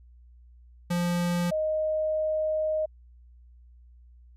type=tone pair in turn; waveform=square / sine; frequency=174.61 / 622.2 Hz; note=F3 / D#5; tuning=0 / 0 cents; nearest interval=octave + minor seventh; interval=2200 cents; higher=second; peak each=-25 / -24 dBFS; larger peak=second; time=0.9-1.51 / 1.51-2.86 s; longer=second; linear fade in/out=10 ms; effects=added 60 Hz sine -50 dBFS peak until 4.36 s + resampled to 32000 Hz